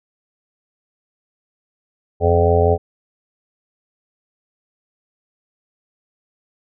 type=harmonic tone with a mistuned harmonic; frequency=85.3 Hz; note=F2; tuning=40 cents flat; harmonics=1 / 2 / 3 / 5 / 6 / 7 / 8 / 9; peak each=-16 / -27 / -28 / -16 / -22 / -20 / -26 / -21 dBFS; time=2.2-2.78 s; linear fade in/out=50 ms; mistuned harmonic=1; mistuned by=+46 cents; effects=none